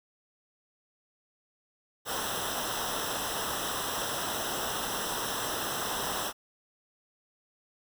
pink noise with comb filter, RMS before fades -33 dBFS, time 2.05-6.33 s, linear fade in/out 50 ms, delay 0.44 ms, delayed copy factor -0.85, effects none

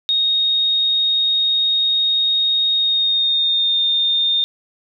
sine tone with pitch glide, 3729 to 3638 Hz, A#7 to A#7, 0 to -43 cents, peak -14 dBFS, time 0.09-4.44 s, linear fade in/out 0 ms, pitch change -43 cents, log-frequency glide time 2.75-3.81 s, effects none

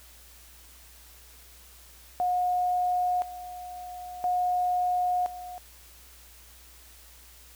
sine tone with tremolo, 722 Hz, F#5, 43 cents flat, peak -23 dBFS, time 2.2-5.58 s, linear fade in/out 0 ms, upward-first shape square, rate 0.49 Hz, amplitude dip 80%, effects added 60 Hz sine -54 dBFS peak until 7.55 s + white hiss -53 dBFS RMS until 7.55 s

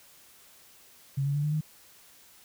sine tone with pitch steps, 137.6 / 141.55 / 145.61 / 149.79 / 154.09 Hz, C#3 / C#3 / D3 / D3 / D#3, -12 / +37 / -14 / +35 / -16 cents, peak -25 dBFS, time 1.17-1.61 s, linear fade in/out 10 ms, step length 88 ms, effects white hiss -56 dBFS RMS until 2.44 s

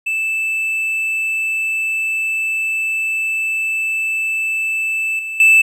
triangle tone with level steps, 2637 Hz, E7, in tune, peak -15 / -21 / -5 dBFS, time 0.06-5.62 s, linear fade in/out 10 ms, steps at 5.19 / 5.4 s, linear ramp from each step 2 ms, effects none

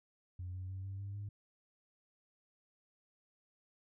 sine tone with pitch steps, 90.4 / 92.62 / 94.89 / 97.22 / 99.61 / 102.06 Hz, F#2 / F#2 / F#2 / G2 / G2 / G#2, -40 / +2 / +44 / -14 / +28 / -30 cents, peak -39 dBFS, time 0.39-1.29 s, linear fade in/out 5 ms, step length 150 ms, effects tanh soft clip ceiling -37 dBFS

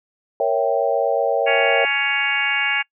sine chord, A# diminished seventh, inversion none, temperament equal, 466.2 / 554.4 / 659.3 / 784 Hz, A#4 / C#5 / E5 / G5, 0 / 0 / 0 / 0 cents, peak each -22 / -20 / -22 / -23 dBFS, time 0.4-1.85 s, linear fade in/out 2 ms
harmonic tone, 279 Hz, C#4, 11 cents sharp, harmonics 3 / 4 / 5 / 6 / 7 / 8 / 9 / 10, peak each -29 / -33 / -32 / -23 / -31 / -21 / -31 / -24 dBFS, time 1.46-2.83 s, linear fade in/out 20 ms
effects noise-tail reverb RT60 0.1 s tail -25 dB re dry

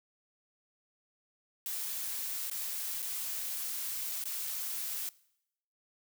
blue noise with dropouts, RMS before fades -37 dBFS, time 1.66-5.09 s, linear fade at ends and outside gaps 1 ms, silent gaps 2.499-2.513 / 3.021-3.025 / 4.239-4.255 s, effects noise-tail reverb RT60 0.8 s tail -22 dB re dry

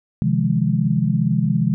sine chord, F minor seventh, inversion second, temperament equal with one note detuned, 130.81 / 155.56 / 172.71 / 207.7 Hz, C3 / Eb3 / F3 / Ab3, 0 / 0 / -19 / 0 cents, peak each -21 dBFS, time 0.22-1.74 s, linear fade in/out 0 ms, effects none

